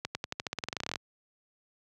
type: accelerating click train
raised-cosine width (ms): 0.2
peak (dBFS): -15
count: 19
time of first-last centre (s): 0.05-0.958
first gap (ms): 100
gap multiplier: 0.91
effects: high-pass 80 Hz 12 dB/octave